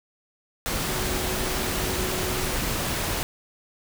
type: tone in noise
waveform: sine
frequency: 370 Hz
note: F#4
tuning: in tune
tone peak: -34 dBFS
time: 0.89-2.54 s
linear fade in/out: 0 ms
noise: pink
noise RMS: -27 dBFS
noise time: 0.66-3.23 s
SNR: -10 dB
effects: none